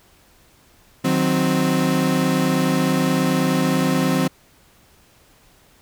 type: chord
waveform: 35% pulse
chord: C diminished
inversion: first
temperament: equal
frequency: 155.56 / 185 / 261.6 Hz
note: Eb3 / Gb3 / C4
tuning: 0 / 0 / 0 cents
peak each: -21 / -20 / -18 dBFS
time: 1.04-4.28 s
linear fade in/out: 10 ms
effects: pink hiss -54 dBFS RMS until 5.81 s